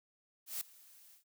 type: noise with ADSR envelope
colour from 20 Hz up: blue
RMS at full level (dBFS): -37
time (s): 0.46-1.24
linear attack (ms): 150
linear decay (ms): 4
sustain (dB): -23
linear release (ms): 110
effects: none